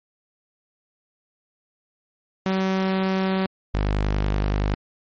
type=tone pair in turn; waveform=sawtooth; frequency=190 / 50.59 Hz; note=F#3 / G#1; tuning=+46 / -45 cents; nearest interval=octave + major seventh; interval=2291 cents; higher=first; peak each=-16 dBFS; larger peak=neither; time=2.46-3.46 / 3.74-4.74 s; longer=neither; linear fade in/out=0 ms; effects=low-pass 4000 Hz 12 dB/octave + MP3 32 kbps